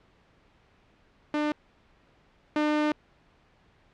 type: tone pair in turn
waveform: sawtooth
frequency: 299.3 / 301.2 Hz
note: D4 / D4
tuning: +33 / +44 cents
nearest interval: unison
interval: 11 cents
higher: second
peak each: -21 / -19 dBFS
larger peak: second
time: 1.34-1.52 / 2.56-2.92 s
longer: second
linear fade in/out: 2 ms
effects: pink hiss -62 dBFS RMS until 3.93 s + low-pass 3000 Hz 12 dB/octave